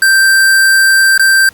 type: tone with dropouts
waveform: square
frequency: 1568 Hz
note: G6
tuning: in tune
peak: -6 dBFS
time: 0.02-1.49 s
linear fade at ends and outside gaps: 2 ms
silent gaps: 1.178-1.195 s
effects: pink hiss -42 dBFS RMS until 1.53 s + Opus 48 kbps